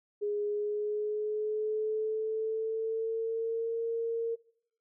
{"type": "tone with pitch glide", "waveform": "sine", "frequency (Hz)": [414.1, 459.5], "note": ["G#4", "A#4"], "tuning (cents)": [-5, -25], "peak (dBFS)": -29, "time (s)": [0.21, 4.36], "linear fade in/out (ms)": 20, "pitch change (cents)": 180, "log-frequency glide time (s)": [0.44, 3.83], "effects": ["noise-tail reverb RT60 0.7 s tail -21 dB re dry"]}